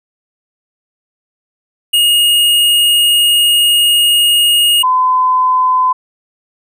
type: tone pair in turn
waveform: square / sine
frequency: 2862 / 1017.7 Hz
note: F7 / C6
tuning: +42 / -48 cents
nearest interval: octave + tritone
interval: 1790 cents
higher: first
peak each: -8 dBFS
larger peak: neither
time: 1.93-4.83 / 4.83-5.93 s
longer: first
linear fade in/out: 10 ms
effects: none